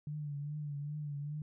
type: tone with vibrato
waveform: sine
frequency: 146.83 Hz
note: D3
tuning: in tune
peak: -37 dBFS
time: 0.07-1.42 s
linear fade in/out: 2 ms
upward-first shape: triangle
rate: 2.5 Hz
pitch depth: 60 cents each way
effects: none